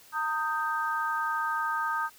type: chord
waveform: sine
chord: Eb major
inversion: second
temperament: equal with one note detuned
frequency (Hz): 914.2 / 1244.5 / 1568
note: Bb5 / Eb6 / G6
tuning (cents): -34 / 0 / 0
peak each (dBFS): -32 / -30 / -32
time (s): 0.12-2.1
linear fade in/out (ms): 50
effects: white hiss -55 dBFS RMS until 2.18 s